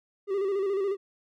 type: tone with vibrato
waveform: triangle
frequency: 393.2 Hz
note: G4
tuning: 5 cents sharp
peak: -23 dBFS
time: 0.27-0.97 s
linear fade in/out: 50 ms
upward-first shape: square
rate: 14 Hz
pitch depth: 51 cents each way
effects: none